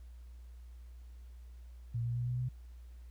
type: tone with pitch steps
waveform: sine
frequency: 117.2 / 119.32 / 121.47 / 123.67 / 125.9 Hz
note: A#2 / A#2 / B2 / B2 / B2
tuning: +10 / +41 / -28 / +3 / +34 cents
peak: -32 dBFS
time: 1.94-2.49 s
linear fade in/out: 10 ms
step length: 110 ms
effects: added 60 Hz sine -48 dBFS peak until 3.1 s + pink hiss -71 dBFS RMS until 3.1 s